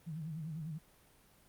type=tone with vibrato; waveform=sine; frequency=157.9 Hz; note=D#3; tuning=26 cents sharp; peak=-39 dBFS; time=0.06-0.79 s; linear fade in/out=20 ms; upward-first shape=sine; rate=10 Hz; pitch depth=110 cents each way; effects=pink hiss -65 dBFS RMS until 1.48 s + Opus 32 kbps